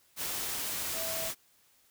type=tone in noise; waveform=sine; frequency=654 Hz; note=E5; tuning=14 cents flat; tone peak=-39 dBFS; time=0.93-1.32 s; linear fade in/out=50 ms; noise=white; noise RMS=-35 dBFS; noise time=0.16-1.35 s; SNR=-7 dB; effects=white hiss -66 dBFS RMS until 1.9 s